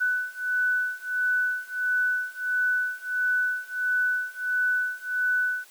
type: beating tone pair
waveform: sine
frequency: 1492 / 1493.5 Hz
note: F#6 / F#6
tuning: +14 / +16 cents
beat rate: 1.5 Hz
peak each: -27 / -26 dBFS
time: 0-5.65 s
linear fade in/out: 20 ms
effects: white hiss -53 dBFS RMS until 5.7 s + high-pass 400 Hz 12 dB/octave